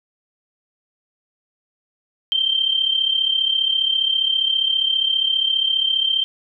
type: tone with amplitude modulation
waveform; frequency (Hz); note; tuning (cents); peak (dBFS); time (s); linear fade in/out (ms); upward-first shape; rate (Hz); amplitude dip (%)
sine; 3139; G7; +2; -13; 2.32-6.24; 0; sine; 34.9; 70
effects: none